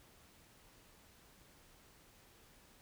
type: silence
effects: pink hiss -64 dBFS RMS until 2.81 s